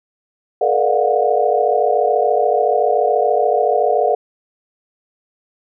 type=tone cluster; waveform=sine; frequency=431.9 / 478.9 / 597 / 699 / 733 Hz; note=A4 / A#4 / D5 / F5 / F#5; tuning=-32 / +47 / +28 / +1 / -16 cents; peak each=-19 dBFS; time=0.61-4.15 s; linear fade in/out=5 ms; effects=none